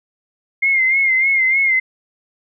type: tone with vibrato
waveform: sine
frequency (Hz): 2119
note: C7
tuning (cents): +21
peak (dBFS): -12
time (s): 0.62-1.8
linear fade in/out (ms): 10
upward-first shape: sine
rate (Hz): 3.3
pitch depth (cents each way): 58
effects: none